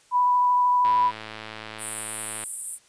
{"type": "tone with vibrato", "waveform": "sine", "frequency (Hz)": 987.8, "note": "B5", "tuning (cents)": 0, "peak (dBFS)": -17, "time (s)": [0.11, 1.12], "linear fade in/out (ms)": 50, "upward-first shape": "sine", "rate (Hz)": 13, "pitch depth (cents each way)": 9}
{"type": "click train", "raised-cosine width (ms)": 0.3, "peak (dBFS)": -20, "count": 174, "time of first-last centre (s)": [0.85, 2.437], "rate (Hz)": 109}
{"type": "high-pass noise", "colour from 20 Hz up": "white", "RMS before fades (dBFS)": -26, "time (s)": [1.78, 2.79], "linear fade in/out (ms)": 50, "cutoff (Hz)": 8200, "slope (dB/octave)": 96}
{"effects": ["white hiss -58 dBFS RMS until 2.88 s", "resampled to 22050 Hz"]}